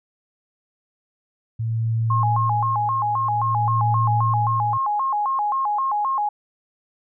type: tone with tremolo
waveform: sine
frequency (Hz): 113.3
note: A#2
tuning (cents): -49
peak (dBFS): -18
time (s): 1.59-4.78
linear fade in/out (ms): 10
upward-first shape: sine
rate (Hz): 0.51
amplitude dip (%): 75
type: tone with vibrato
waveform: sine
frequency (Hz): 945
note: A#5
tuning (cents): +23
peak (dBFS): -19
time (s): 2.1-6.29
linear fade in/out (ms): 5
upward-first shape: square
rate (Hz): 3.8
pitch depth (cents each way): 220
effects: none